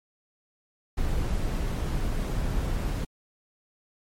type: noise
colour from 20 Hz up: brown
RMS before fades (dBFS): -27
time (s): 0.97-3.05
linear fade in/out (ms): 10
effects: MP3 64 kbps